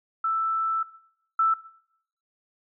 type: tone pair in turn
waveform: sine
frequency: 1323 / 1323 Hz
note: E6 / E6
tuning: +6 / +6 cents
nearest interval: unison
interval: 0 cents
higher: neither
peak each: -22 / -18 dBFS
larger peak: second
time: 0.24-0.83 / 1.39-1.54 s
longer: first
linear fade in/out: 5 ms
effects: noise-tail reverb RT60 0.7 s tail -19 dB re dry